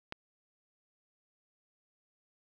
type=click; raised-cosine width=0.3 ms; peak=-22 dBFS; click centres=0.124 s; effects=none